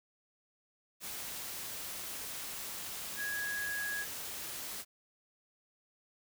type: tone in noise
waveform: sine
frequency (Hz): 1661.2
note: G#6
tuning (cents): 0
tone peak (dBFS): -35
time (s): 3.16-4.06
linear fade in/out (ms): 50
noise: white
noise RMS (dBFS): -42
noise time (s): 1-4.85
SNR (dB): +4
effects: none